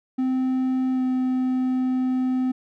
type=tone with pitch glide; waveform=triangle; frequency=258.8 to 256.4 Hz; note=C4 to C4; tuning=-19 to -35 cents; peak=-18 dBFS; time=0.18-2.52 s; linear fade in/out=10 ms; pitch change=-16 cents; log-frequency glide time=0.93-1.01 s; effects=none